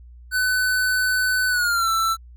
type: tone with pitch glide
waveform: square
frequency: 1505 to 1333.1 Hz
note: F#6 to E6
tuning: +29 to +19 cents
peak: -19 dBFS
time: 0.31-2.17 s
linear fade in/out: 50 ms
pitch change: -210 cents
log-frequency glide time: 1.49-1.89 s
effects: added 60 Hz sine -41 dBFS peak until 2.36 s